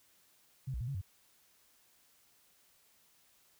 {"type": "tone with pitch steps", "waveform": "sine", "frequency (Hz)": [132.1, 60.7, 119.7, 138.4, 93.9], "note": ["C3", "B1", "A#2", "C#3", "F#2"], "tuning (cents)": [17, -29, 46, -2, 26], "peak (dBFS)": -35, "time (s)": [0.67, 1.015], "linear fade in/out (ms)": 10, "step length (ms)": 69, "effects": ["white hiss -68 dBFS RMS until 3.59 s"]}